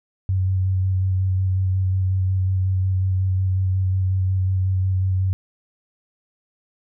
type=tone with vibrato; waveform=sine; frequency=94 Hz; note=F#2; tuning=28 cents sharp; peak=-17 dBFS; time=0.29-5.33 s; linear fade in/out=0 ms; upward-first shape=square; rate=5.5 Hz; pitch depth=14 cents each way; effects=none